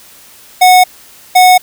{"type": "tone pair in turn", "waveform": "square", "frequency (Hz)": [734, 734], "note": ["F#5", "F#5"], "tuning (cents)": [-14, -14], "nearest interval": "unison", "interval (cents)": 0, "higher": "neither", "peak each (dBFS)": -3, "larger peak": "neither", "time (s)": [[0.61, 0.84], [1.35, 1.58]], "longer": "neither", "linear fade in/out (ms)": 10, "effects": ["white hiss -39 dBFS RMS until 1.62 s"]}